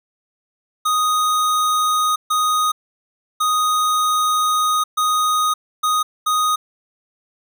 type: tone bursts at uneven times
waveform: square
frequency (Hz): 1244.5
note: D#6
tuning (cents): 0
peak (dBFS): -16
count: 6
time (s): 0.85-2.16 / 2.3-2.72 / 3.4-4.84 / 4.97-5.54 / 5.83-6.03 / 6.26-6.56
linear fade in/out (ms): 10
effects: none